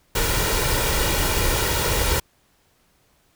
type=noise with comb filter; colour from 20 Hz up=pink; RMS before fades=-21 dBFS; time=0.15-2.2 s; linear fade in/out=5 ms; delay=2.1 ms; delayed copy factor=+0.55; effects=pink hiss -62 dBFS RMS until 3.35 s